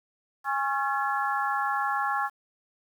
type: harmonic tone with a mistuned harmonic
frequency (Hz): 273.5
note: C#4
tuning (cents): -23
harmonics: 3 / 4 / 5 / 6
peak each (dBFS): -29 / -30 / -31 / -32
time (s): 0.44-2.3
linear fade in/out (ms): 50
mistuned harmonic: 6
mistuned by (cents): +68
effects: 9-bit